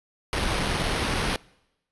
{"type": "noise with sample-and-hold", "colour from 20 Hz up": "pink", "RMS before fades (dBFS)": -26, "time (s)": [0.33, 1.36], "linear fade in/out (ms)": 0, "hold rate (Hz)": 7350, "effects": ["noise-tail reverb RT60 0.9 s tail -24 dB re dry", "resampled to 24000 Hz"]}